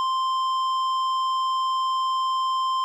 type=tone with tanh clipping; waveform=sine; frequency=1045 Hz; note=C6; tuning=2 cents flat; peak=-23 dBFS; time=0-2.84 s; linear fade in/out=0 ms; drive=10 dB; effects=none